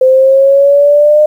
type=exponential sweep; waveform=sine; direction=up; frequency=515 to 609 Hz; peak=-3 dBFS; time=0.01-1.26 s; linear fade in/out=5 ms; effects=7-bit